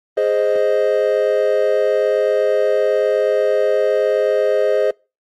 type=chord; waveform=triangle; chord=Ab major; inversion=none; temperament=equal; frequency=415.3 / 523.3 / 622.3 Hz; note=Ab4 / C5 / Eb5; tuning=0 / 0 / 0 cents; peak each=-16 dBFS; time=0.17-4.91 s; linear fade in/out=5 ms; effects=noise-tail reverb RT60 0.3 s tail -26 dB re dry + Opus 32 kbps